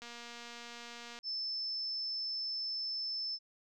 click train, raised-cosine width 0.2 ms, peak -31 dBFS, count 278, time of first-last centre 0.02-1.189 s, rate 237 Hz
sine tone, 5274 Hz, E8, in tune, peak -35 dBFS, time 1.23-3.39 s, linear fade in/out 50 ms
effects none

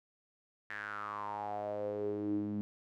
sawtooth tone with band-pass filter sweep, 103.8 Hz, G#2, in tune, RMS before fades -38 dBFS, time 0.7-2.61 s, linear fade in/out 0 ms, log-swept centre 1800 to 230 Hz, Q 7.4, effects none

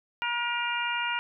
harmonic tone with a mistuned harmonic, 477.5 Hz, A#4, 42 cents sharp, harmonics 2 / 3 / 4 / 5 / 6, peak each -32 / -32 / -38 / -34 / -33 dBFS, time 0.22-1.19 s, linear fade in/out 0 ms, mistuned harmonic 6, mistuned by -33 cents, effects none

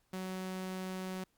sawtooth tone, 186.6 Hz, F#3, 15 cents sharp, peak -34 dBFS, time 0.13-1.24 s, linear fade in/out 5 ms, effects pink hiss -75 dBFS RMS until 1.37 s + Opus 48 kbps

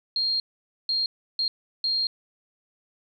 sine tone bursts at uneven times, 4221 Hz, C8, 14 cents sharp, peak -22 dBFS, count 4, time 0.16-0.4 / 0.89-1.06 / 1.39-1.48 / 1.84-2.07 s, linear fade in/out 2 ms, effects none

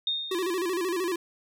sine tone with exponential decay, 3675 Hz, A#7, 25 cents flat, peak -23 dBFS, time 0.07-0.81 s, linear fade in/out 2 ms, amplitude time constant 160 ms
square tone with vibrato, 358.3 Hz, F4, 44 cents sharp, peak -27 dBFS, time 0.31-1.16 s, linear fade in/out 5 ms, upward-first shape square, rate 13 Hz, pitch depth 91 cents each way
effects none

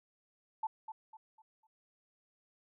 sine tone with echo, 880 Hz, A5, in tune, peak -32 dBFS, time 0.63-0.67 s, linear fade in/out 5 ms, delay 250 ms, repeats 4, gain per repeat -9 dB, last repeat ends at 1.67 s, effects none

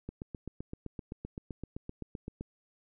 click train, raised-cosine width 3 ms, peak -26 dBFS, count 19, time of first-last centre 0.09-2.41 s, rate 7.76 Hz, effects none

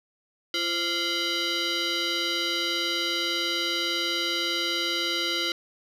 sine tone with frequency modulation, 523.3 Hz, C5, in tune, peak -22 dBFS, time 0.54-5.52 s, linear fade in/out 2 ms, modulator 865 Hz, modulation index 5, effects tanh soft clip ceiling -23 dBFS

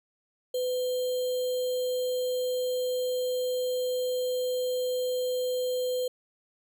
sine tone with sample-and-hold, 503 Hz, B4, 32 cents sharp, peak -26 dBFS, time 0.54-6.08 s, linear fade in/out 5 ms, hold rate 3675 Hz, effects none

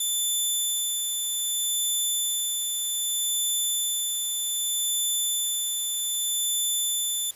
10% pulse tone with tremolo, 3520 Hz, A7, in tune, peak -15 dBFS, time 0-7.31 s, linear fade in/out 5 ms, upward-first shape sine, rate 0.64 Hz, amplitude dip 30%, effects white hiss -50 dBFS RMS until 7.35 s + resampled to 32000 Hz

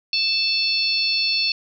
harmonic tone with a mistuned harmonic, 880 Hz, A5, in tune, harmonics 3 / 4 / 5 / 6, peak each -24 / -30 / -20 / -28 dBFS, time 0.13-1.52 s, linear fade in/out 2 ms, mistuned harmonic 6, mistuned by +15 cents, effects none

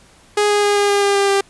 sawtooth tone with pitch steps, 415.3 / 412.4 / 409.6 / 406.8 / 403.9 / 401.2 / 398.4 / 395.6 Hz, G#4 / G#4 / G#4 / G#4 / G#4 / G4 / G4 / G4, 0 / -12 / -24 / -36 / -48 / +40 / +28 / +16 cents, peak -9 dBFS, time 0.37-1.41 s, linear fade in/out 5 ms, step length 130 ms, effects pink hiss -49 dBFS RMS until 1.49 s + resampled to 24000 Hz

